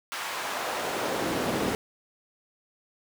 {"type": "noise with high-pass filter sweep", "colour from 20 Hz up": "brown", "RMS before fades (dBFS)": -30, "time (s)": [0.12, 1.75], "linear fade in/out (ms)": 0, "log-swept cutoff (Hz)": [1300, 230], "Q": 0.99, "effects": []}